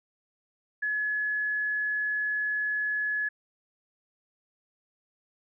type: tone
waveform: sine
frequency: 1700 Hz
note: G#6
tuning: 40 cents sharp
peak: -26 dBFS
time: 0.82-3.29 s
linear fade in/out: 10 ms
effects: none